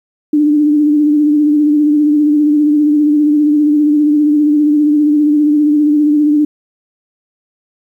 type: tone with vibrato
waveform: sine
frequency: 297.7 Hz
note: D4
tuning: 24 cents sharp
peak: -7 dBFS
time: 0.33-6.45 s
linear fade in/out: 5 ms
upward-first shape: sine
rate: 15 Hz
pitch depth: 37 cents each way
effects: 8-bit